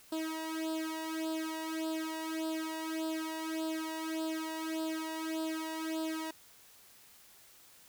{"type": "tone with flanger", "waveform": "sawtooth", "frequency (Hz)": 319.2, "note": "D#4", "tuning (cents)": 44, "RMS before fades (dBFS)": -37, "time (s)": [0.12, 6.31], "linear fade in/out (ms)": 5, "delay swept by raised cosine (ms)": [0.23, 1.09], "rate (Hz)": 1.7, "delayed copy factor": 0.95, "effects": ["white hiss -59 dBFS RMS until 7.88 s"]}